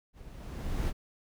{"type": "noise with level ramp", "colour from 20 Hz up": "brown", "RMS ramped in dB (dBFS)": [-50, -28], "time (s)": [0.13, 0.93], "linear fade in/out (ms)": 50, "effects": []}